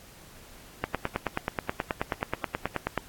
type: click train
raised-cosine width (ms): 0.5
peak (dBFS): -11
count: 21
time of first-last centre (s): 0.84-2.977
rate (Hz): 9.36
effects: pink hiss -51 dBFS RMS until 3.08 s + AAC 64 kbps